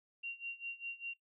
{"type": "tone with tremolo", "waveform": "sine", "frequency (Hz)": 2760, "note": "F7", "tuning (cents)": -21, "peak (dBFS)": -37, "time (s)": [0.23, 1.14], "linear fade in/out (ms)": 10, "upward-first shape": "sine", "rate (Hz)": 5, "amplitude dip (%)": 90, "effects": ["noise-tail reverb RT60 0.1 s tail -17 dB re dry"]}